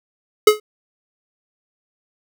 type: tone with exponential decay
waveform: square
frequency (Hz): 424.8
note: G#4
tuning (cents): +39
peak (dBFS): -4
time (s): 0.47-0.6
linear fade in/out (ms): 5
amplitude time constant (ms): 28
effects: none